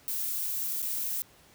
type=noise with dropouts; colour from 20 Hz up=violet; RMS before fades=-32 dBFS; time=0.08-1.22 s; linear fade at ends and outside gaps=0 ms; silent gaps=0.82-0.827 s; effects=pink hiss -58 dBFS RMS until 1.54 s + high-pass 60 Hz 12 dB/octave